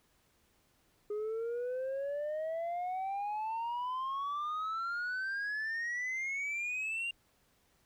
sine exponential sweep, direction up, 413.5 to 2804 Hz, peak -31 dBFS, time 1.1-7.11 s, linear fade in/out 5 ms, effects tanh soft clip ceiling -33 dBFS + pink hiss -71 dBFS RMS until 7.85 s

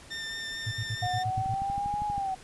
20% pulse tone with vibrato, 1800 Hz, A6, 39 cents sharp, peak -29 dBFS, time 0.1-1.24 s, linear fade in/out 20 ms, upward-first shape sine, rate 4.6 Hz, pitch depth 11 cents each way
sine tone bursts, 110.5 Hz, A2, 8 cents sharp, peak -29 dBFS, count 8, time 0.66-1.543 s, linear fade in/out 10 ms, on 57 ms, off 61 ms
sine exponential two-way sweep, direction up then down, 720 to 838 to 751 Hz, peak -28 dBFS, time 1.02-2.35 s, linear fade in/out 10 ms, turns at 2.06 s
click train, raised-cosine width 5 ms, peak -26 dBFS, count 11, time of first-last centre 1.38-2.18 s, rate 12.5 Hz
effects pink hiss -50 dBFS RMS until 2.43 s + resampled to 24000 Hz

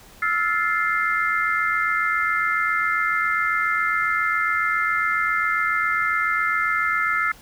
sine chord, F major seventh, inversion third, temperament just, 1309.6 / 1396.9 / 1746.1 / 2095 Hz, E6 / F6 / A6 / C7, -12 / 0 / -14 / +2 cents, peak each -24 / -25 / -26 / -24 dBFS, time 0.22-7.32 s, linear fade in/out 5 ms, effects pink hiss -48 dBFS RMS until 7.41 s

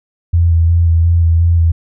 sine tone with vibrato, 83.9 Hz, E2, 31 cents sharp, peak -7 dBFS, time 0.33-1.72 s, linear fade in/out 10 ms, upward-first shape square, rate 2.8 Hz, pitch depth 21 cents each way, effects none

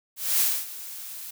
blue noise with ADSR envelope, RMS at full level -21 dBFS, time 0.16-1.31 s, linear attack 240 ms, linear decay 250 ms, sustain -17 dB, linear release 8 ms, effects none

